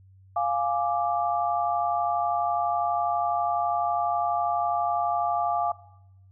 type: chord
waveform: sine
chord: D diminished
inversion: first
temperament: equal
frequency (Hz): 698.5 / 830.6 / 1174.7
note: F5 / Ab5 / D6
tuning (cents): 0 / 0 / 0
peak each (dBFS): -25 / -28 / -29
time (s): 0.36-5.72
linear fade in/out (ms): 5
effects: noise-tail reverb RT60 0.9 s tail -20 dB re dry + added 95 Hz sine -51 dBFS peak until 6.31 s